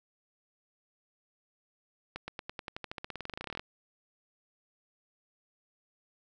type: accelerating click train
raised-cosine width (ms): 0.3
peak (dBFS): -22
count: 26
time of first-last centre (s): 2.16-3.595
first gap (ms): 120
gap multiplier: 0.93
effects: none